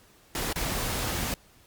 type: noise with dropouts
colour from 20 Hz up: pink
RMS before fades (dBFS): -30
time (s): 0.35-1.34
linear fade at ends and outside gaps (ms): 1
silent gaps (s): 0.528-0.559
effects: pink hiss -58 dBFS RMS until 1.66 s + Opus 48 kbps